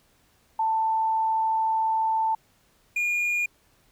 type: tone pair in turn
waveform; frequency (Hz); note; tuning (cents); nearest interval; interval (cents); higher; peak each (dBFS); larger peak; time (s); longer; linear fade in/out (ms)
sine / triangle; 887 / 2428; A5 / D#7; +14 / -43; octave + perfect fourth; 1743; second; -21; neither; 0.59-2.35 / 2.96-3.46; first; 5
effects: pink hiss -63 dBFS RMS until 3.91 s